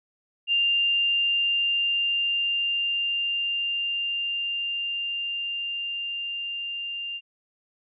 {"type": "tone with level ramp", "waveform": "sine", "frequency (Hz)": 2794, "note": "F7", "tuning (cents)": 0, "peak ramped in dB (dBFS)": [-19, -30], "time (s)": [0.47, 7.21], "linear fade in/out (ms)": 50, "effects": []}